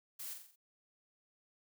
blue noise with echo, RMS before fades -45 dBFS, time 0.19-0.34 s, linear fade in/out 10 ms, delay 44 ms, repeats 5, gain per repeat -5 dB, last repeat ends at 0.56 s, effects none

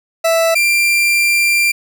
40% pulse tone pair in turn, 659.3 / 2374 Hz, E5 / D7, 0 / +18 cents, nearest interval octave + minor seventh, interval 2218 cents, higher second, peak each -10 dBFS, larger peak neither, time 0.24-0.55 / 0.55-1.72 s, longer second, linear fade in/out 10 ms, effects none

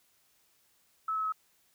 sine tone with pitch steps, 1300 / 1291.8 / 1283.6 Hz, E6 / E6 / E6, -24 / -35 / -46 cents, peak -29 dBFS, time 1.08-1.323 s, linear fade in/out 5 ms, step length 81 ms, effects white hiss -69 dBFS RMS until 1.74 s

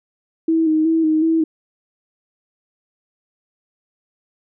sine tone with vibrato, 318.7 Hz, D#4, 42 cents sharp, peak -13 dBFS, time 0.48-1.44 s, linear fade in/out 5 ms, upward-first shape square, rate 2.7 Hz, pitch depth 33 cents each way, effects none

